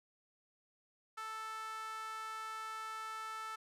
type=tone with high-pass filter; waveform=sawtooth; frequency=440 Hz; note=A4; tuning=in tune; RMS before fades=-44 dBFS; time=1.17-3.56 s; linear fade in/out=10 ms; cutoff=1200 Hz; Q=5.9; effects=low-pass 12000 Hz 12 dB/octave